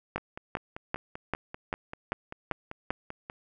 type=two click trains; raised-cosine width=0.5 ms; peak=-23 / -13 dBFS; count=17 / 8; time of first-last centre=0.18-3.299 / 0.16-2.905 s; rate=5.13 / 2.55 Hz; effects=none